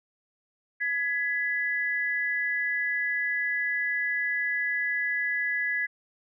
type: tone pair together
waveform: sine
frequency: 1678.1 / 1992 Hz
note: G#6 / B6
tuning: +18 / +14 cents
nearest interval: minor third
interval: 296 cents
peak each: -28 dBFS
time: 0.8-5.87 s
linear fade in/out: 20 ms
effects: none